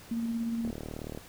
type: tone with tremolo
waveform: sine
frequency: 230.7 Hz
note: A#3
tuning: 18 cents flat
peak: -28 dBFS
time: 0.11-0.71 s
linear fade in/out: 5 ms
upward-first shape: square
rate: 17 Hz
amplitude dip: 25%
type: click train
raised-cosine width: 2 ms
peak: -25 dBFS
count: 21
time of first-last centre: 0.65-1.175 s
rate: 38.1 Hz
effects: pink hiss -51 dBFS RMS until 1.28 s